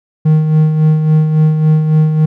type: tone with tremolo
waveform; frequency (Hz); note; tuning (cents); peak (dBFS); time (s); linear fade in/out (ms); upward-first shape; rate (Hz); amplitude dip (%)
triangle; 155.56; D#3; 0; -3; 0.25-2.26; 10; sine; 3.6; 50
effects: none